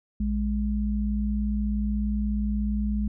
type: tone pair together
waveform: sine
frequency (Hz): 58.38 / 207.7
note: A#1 / G#3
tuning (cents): +3 / 0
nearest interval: octave + minor seventh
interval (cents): 2197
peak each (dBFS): -26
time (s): 0.2-3.08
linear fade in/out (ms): 5
effects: none